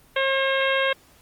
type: harmonic tone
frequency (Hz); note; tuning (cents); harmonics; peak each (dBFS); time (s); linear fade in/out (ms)
538; C5; +48; 1 / 2 / 3 / 4 / 5 / 6 / 7; -23 / -28 / -25 / -28 / -30 / -30 / -34; 0.16-0.93; 5
effects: pink hiss -55 dBFS RMS until 1.21 s + Opus 24 kbps